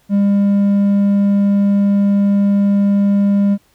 sine tone with hard clipping, 200.7 Hz, G3, 41 cents sharp, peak -11 dBFS, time 0.09-3.58 s, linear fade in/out 50 ms, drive 3 dB, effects pink hiss -56 dBFS RMS until 3.74 s

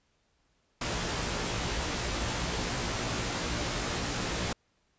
pink noise with comb filter, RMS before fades -32 dBFS, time 0.81-4.53 s, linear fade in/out 5 ms, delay 17 ms, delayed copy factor +0.7, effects pink hiss -72 dBFS RMS until 4.98 s + resampled to 16000 Hz

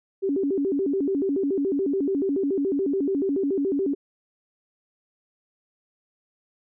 sine tone with vibrato, 330.7 Hz, E4, 6 cents sharp, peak -21 dBFS, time 0.22-3.95 s, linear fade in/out 20 ms, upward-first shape square, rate 7 Hz, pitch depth 280 cents each way, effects none

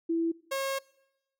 sine / sawtooth tone pair in turn, 331.5 / 542.5 Hz, E4 / C#5, +10 / -37 cents, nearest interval major sixth, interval 853 cents, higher second, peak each -25 dBFS, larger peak neither, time 0.09-0.32 / 0.51-0.79 s, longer second, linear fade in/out 10 ms, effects noise-tail reverb RT60 0.9 s tail -23 dB re dry

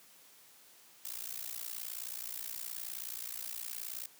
blue noise with amplitude modulation, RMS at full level -38 dBFS, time 1.05-4.06 s, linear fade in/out 2 ms, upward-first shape sine, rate 59 Hz, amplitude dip 95%, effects white hiss -60 dBFS RMS until 4.19 s + high-pass 150 Hz 12 dB/octave

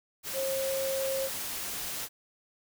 sine tone in noise, 537 Hz, C5, 45 cents sharp, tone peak -29 dBFS, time 0.33-1.3 s, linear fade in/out 50 ms, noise white, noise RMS -36 dBFS, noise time 0.23-2.09 s, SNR +4 dB, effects none

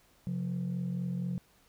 sine tone pair together, 134.7 / 178.85 Hz, C#3 / F3, -49 / +41 cents, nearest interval perfect fourth, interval 490 cents, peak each -34 / -31 dBFS, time 0.27-1.38 s, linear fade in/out 0 ms, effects tanh soft clip ceiling -28 dBFS + pink hiss -65 dBFS RMS until 1.68 s

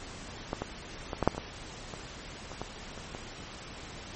clicks, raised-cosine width 1 ms, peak -16 / -17 / -19 / -13 / -6 / -25 / -19 / -24 / -26 / -20 / -29 / -23 dBFS, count 12, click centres 0.531 / 0.62 / 1.132 / 1.227 / 1.276 / 1.348 / 1.38 / 1.938 / 2.517 / 2.616 / 2.977 / 3.149 s, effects pink hiss -44 dBFS RMS until 4.15 s + MP3 32 kbps

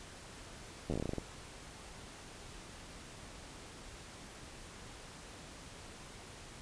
slowing click train, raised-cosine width 2 ms, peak -23 dBFS, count 12, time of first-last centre 0.9-1.183 s, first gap 11 ms, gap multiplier 1.16, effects pink hiss -51 dBFS RMS until 6.61 s + resampled to 22050 Hz

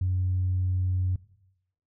sine tone, 92 Hz, F#2, 9 cents flat, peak -22 dBFS, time 0.01-1.16 s, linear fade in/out 5 ms, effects noise-tail reverb RT60 0.9 s tail -20 dB re dry + tanh soft clip ceiling -19 dBFS

